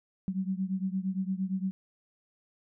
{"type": "beating tone pair", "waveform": "sine", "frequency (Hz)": [186.5, 195.2], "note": ["F#3", "G3"], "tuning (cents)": [14, -7], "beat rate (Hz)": 8.7, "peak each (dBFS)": [-31, -33], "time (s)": [0.28, 1.71], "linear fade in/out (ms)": 0, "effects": []}